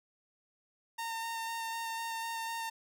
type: tone with vibrato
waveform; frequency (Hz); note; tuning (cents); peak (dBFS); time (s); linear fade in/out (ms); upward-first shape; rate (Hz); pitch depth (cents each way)
sawtooth; 913; A#5; -36; -32; 0.98-2.7; 10; square; 4; 10
effects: none